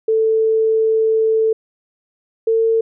sine tone pair in turn, 442.6 / 449.8 Hz, A4 / A4, +10 / +38 cents, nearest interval unison, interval 28 cents, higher second, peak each -12 dBFS, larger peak neither, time 0.08-1.53 / 2.47-2.81 s, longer first, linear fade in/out 5 ms, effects none

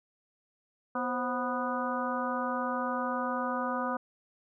harmonic tone with a mistuned harmonic, 246.9 Hz, B3, in tune, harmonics 1 / 2 / 3 / 4 / 5 / 6, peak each -35 / -36 / -38 / -36 / -35 / -40 dBFS, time 0.95-3.97 s, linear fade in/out 5 ms, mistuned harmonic 2, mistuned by +100 cents, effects none

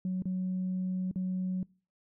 sine tone with dropouts, 184.9 Hz, F#3, 1 cent flat, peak -28 dBFS, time 0.05-1.63 s, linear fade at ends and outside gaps 2 ms, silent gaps 0.222-0.255 / 1.113-1.158 s, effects noise-tail reverb RT60 0.4 s tail -26 dB re dry + tanh soft clip ceiling -26 dBFS

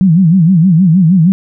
sine tone with vibrato, 174.61 Hz, F3, in tune, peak -4 dBFS, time 0.01-1.32 s, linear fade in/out 0 ms, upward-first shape sine, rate 6.4 Hz, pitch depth 190 cents each way, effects none

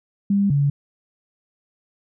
sine tone pair in turn, 200 / 142.04 Hz, G3 / C#3, +35 / +43 cents, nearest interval tritone, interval 592 cents, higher first, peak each -15 dBFS, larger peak neither, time 0.3-0.5 / 0.5-0.7 s, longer neither, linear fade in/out 5 ms, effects none

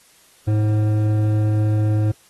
sine tone with hard clipping, 106.7 Hz, G#2, 47 cents sharp, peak -17 dBFS, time 0.47-2.12 s, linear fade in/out 10 ms, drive 10 dB, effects white hiss -53 dBFS RMS until 2.29 s + AAC 32 kbps

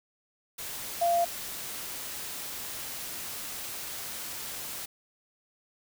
sine tone in noise, 688 Hz, F5, 26 cents flat, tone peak -22 dBFS, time 1.01-1.25 s, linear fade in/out 10 ms, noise white, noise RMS -38 dBFS, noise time 0.58-4.86 s, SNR +13 dB, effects none

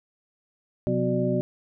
sine tone cluster, 128.4 / 183.2 / 251.6 / 369.8 / 594 Hz, C3 / F#3 / B3 / F#4 / D5, -32 / -17 / +32 / -1 / +20 cents, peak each -28 dBFS, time 0.87-1.41 s, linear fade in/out 0 ms, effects none

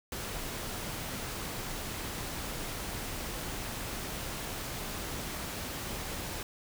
pink noise, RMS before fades -38 dBFS, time 0.12-6.43 s, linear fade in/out 2 ms, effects none

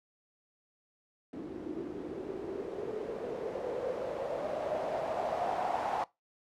blue noise with low-pass filter sweep, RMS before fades -36 dBFS, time 1.33-6.04 s, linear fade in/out 2 ms, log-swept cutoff 310 to 800 Hz, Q 5.2, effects noise-tail reverb RT60 0.2 s tail -21 dB re dry

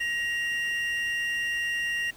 triangle tone pair together, 1890 / 2781 Hz, A#6 / F7, +23 / -8 cents, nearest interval perfect fifth, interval 669 cents, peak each -26 / -30 dBFS, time 0-2.11 s, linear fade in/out 10 ms, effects pink hiss -52 dBFS RMS until 2.16 s

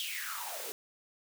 white noise with high-pass filter sweep, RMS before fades -39 dBFS, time 0-0.72 s, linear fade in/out 0 ms, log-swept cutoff 3300 to 390 Hz, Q 7.7, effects none

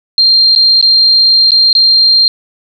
sine tone with dropouts, 4186 Hz, C8, in tune, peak -4 dBFS, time 0.18-2.28 s, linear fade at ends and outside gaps 1 ms, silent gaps 0.551-0.56 / 0.813-0.826 / 1.507-1.518 / 1.729-1.751 s, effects none

